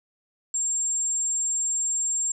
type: tone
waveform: sine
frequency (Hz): 7420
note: A#8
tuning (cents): -9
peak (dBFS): -23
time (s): 0.54-2.32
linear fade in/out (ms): 5
effects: none